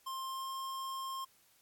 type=tone with pitch glide; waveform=square; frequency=1056 to 1064 Hz; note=C6 to C6; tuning=+16 to +29 cents; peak=-39 dBFS; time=0.06-1.25 s; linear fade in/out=10 ms; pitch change=+13 cents; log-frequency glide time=0.25-0.5 s; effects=white hiss -68 dBFS RMS until 1.61 s + AAC 64 kbps